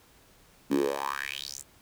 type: tone with high-pass filter sweep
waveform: 10% pulse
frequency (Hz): 69.3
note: C#2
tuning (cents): 0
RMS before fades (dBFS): -31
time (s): 0.7-1.63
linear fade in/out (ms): 20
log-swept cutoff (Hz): 240 to 8200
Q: 5.1
effects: pink hiss -59 dBFS RMS until 1.81 s